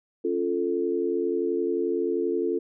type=chord; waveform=sine; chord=Db augmented; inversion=none; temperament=equal; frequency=277.2 / 349.2 / 440 Hz; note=Db4 / F4 / A4; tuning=0 / 0 / 0 cents; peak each=-31 / -26 / -27 dBFS; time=0.24-2.59 s; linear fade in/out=10 ms; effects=none